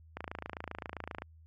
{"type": "click train", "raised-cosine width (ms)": 0.5, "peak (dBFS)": -23, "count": 30, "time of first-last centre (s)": [0.17, 1.221], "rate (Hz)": 27.6, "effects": ["added 80 Hz sine -54 dBFS peak until 1.46 s", "MP3 64 kbps"]}